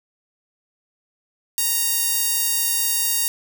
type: tone with high-pass filter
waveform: sawtooth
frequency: 932.3 Hz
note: A#5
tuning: in tune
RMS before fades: -21 dBFS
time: 1.58-3.28 s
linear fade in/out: 0 ms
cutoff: 7800 Hz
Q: 0.53
effects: none